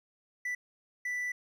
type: tone bursts at uneven times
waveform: triangle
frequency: 1977 Hz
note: B6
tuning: 1 cent sharp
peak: -30 dBFS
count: 2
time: 0.45-0.55 / 1.05-1.32 s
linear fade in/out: 5 ms
effects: none